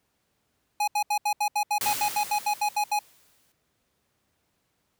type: tone bursts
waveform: square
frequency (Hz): 834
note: G#5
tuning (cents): +7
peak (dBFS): -23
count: 15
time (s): 0.8-2.991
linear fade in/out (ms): 5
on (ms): 77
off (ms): 74
type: noise with exponential decay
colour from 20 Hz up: white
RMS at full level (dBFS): -28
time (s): 1.81-3.52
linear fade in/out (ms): 1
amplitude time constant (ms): 370
effects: pink hiss -73 dBFS RMS until 4.99 s + high-pass 60 Hz 12 dB/octave